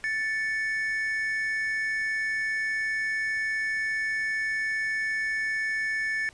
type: tone pair together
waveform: triangle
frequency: 1760 / 2225 Hz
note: A6 / C#7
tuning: 0 / +6 cents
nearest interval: major third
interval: 406 cents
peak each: -25 / -32 dBFS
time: 0.04-6.29 s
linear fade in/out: 0 ms
effects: pink hiss -55 dBFS RMS until 6.33 s + resampled to 22050 Hz